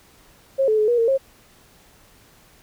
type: tone with pitch steps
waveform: sine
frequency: 539 / 433.5 / 426.8 / 479.9 / 458.8 / 538 Hz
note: C#5 / A4 / G#4 / B4 / A#4 / C5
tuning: -49 / -26 / +47 / -50 / -28 / +48 cents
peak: -15 dBFS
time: 0.58-1.18 s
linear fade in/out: 20 ms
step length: 100 ms
effects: pink hiss -53 dBFS RMS until 2.62 s